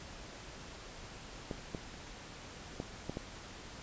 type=clicks; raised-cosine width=2 ms; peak=-24 dBFS; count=5; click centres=1.512 / 1.748 / 2.801 / 3.096 / 3.171 s; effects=pink hiss -49 dBFS RMS until 3.82 s + resampled to 16000 Hz